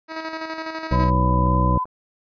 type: tone with tremolo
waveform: 10% pulse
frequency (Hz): 320.4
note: E4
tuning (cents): -49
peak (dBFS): -18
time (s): 0.08-1.11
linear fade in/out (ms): 50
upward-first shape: square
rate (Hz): 12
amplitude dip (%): 45
type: harmonic tone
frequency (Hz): 62.5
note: B1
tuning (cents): +21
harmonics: 1 / 2 / 3 / 4 / 5 / 6 / 8 / 9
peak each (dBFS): -20 / -21 / -24 / -34 / -28 / -38 / -31 / -30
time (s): 0.91-1.78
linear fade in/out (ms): 5
type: tone with pitch glide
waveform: sine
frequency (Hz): 999 to 1009.4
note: B5 to B5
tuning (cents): +20 to +38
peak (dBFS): -21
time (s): 0.92-1.85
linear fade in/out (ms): 20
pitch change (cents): +18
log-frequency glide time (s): 1.43-1.49
type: clicks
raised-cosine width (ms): 1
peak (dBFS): -28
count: 6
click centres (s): 1.292 / 1.339 / 1.465 / 1.544 / 1.757 / 1.855
effects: resampled to 11025 Hz